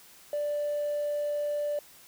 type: tone with hard clipping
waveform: sine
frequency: 587.3 Hz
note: D5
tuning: in tune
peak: -28 dBFS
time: 0.33-1.79 s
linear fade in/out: 2 ms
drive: 1 dB
effects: white hiss -54 dBFS RMS until 2.07 s